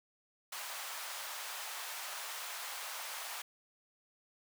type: high-pass noise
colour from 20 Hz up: pink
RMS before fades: -43 dBFS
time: 0.52-3.42 s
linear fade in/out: 5 ms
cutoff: 740 Hz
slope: 24 dB/octave
effects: none